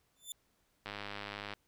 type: tone with exponential growth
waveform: 15% pulse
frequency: 3533 Hz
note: A7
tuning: 6 cents sharp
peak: -30 dBFS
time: 0.16-0.32 s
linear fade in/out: 1 ms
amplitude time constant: 34 ms
type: click train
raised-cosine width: 0.3 ms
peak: -25 dBFS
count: 70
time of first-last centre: 0.86-1.536 s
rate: 102 Hz
effects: pink hiss -75 dBFS RMS until 1.67 s